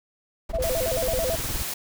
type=noise with tremolo; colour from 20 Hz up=brown; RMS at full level=-28 dBFS; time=0.49-1.63 s; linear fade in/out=5 ms; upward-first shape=sine; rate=19 Hz; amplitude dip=85%
type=tone with vibrato; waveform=sine; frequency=581 Hz; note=D5; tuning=19 cents flat; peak=-24 dBFS; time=0.53-1.36 s; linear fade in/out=10 ms; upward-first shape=square; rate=9.1 Hz; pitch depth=220 cents each way
type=noise; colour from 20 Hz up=white; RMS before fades=-31 dBFS; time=0.62-1.74 s; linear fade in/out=5 ms
effects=none